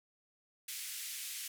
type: band-pass noise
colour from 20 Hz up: white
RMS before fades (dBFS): -43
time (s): 0.68-1.48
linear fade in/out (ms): 5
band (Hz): 1900 to 14000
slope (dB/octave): 24
effects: none